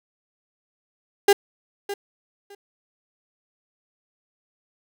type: tone with echo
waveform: 35% pulse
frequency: 402.6 Hz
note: G4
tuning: 46 cents sharp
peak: -10 dBFS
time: 1.28-1.33 s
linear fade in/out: 5 ms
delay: 610 ms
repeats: 2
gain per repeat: -15 dB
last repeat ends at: 2.55 s
effects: none